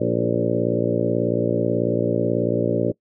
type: harmonic tone with a mistuned harmonic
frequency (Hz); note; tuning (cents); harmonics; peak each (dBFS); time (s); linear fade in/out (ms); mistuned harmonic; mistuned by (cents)
58.27; A#1; 0; 2 / 3 / 4 / 5 / 6 / 7 / 8 / 9 / 10; -27 / -27 / -27 / -27 / -27 / -27 / -27 / -27 / -27; 0-2.92; 10; 6; -30
effects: noise-tail reverb RT60 0.1 s tail -22 dB re dry